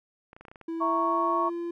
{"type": "clicks", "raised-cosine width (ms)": 0.5, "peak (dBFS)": -32, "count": 8, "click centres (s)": [0.331, 0.365, 0.41, 0.452, 0.483, 0.515, 0.558, 0.613]}
{"type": "tone with pitch glide", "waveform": "triangle", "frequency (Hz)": [329.6, 342.2], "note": ["E4", "F4"], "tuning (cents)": [0, -35], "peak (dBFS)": -28, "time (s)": [0.68, 1.71], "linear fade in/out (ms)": 5, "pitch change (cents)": 65, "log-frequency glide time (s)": [0.79, 1.4]}
{"type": "chord", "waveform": "sine", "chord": "A# diminished", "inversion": "second", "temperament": "equal", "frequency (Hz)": [659.3, 932.3, 1108.7], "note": ["E5", "A#5", "C#6"], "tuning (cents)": [0, 0, 0], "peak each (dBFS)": [-31, -31, -25], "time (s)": [0.8, 1.5], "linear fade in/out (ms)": 20}
{"effects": []}